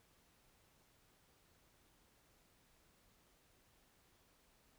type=silence; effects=pink hiss -72 dBFS RMS until 4.78 s